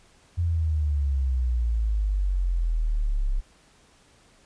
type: exponential sweep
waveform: sine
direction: down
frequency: 87.31 to 32.7 Hz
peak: -21 dBFS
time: 0.37-3.41 s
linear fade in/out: 20 ms
effects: pink hiss -58 dBFS RMS until 4.45 s + resampled to 22050 Hz